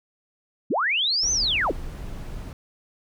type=linear two-way sweep; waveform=sine; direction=up then down; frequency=140.8 to 6272 to 174.7 Hz; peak=-20 dBFS; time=0.7-1.72 s; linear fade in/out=10 ms; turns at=1.32 s
type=noise; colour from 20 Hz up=brown; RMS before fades=-34 dBFS; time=1.23-2.53 s; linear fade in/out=2 ms
effects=none